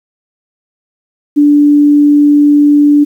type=tone; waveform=sine; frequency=292 Hz; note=D4; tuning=10 cents flat; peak=-3 dBFS; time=1.36-3.05 s; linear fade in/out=20 ms; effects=7-bit